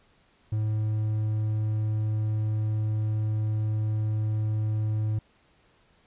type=tone; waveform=triangle; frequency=107.8 Hz; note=A2; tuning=35 cents flat; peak=-22 dBFS; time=0.52-5.19 s; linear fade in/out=5 ms; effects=pink hiss -63 dBFS RMS until 6.06 s + resampled to 8000 Hz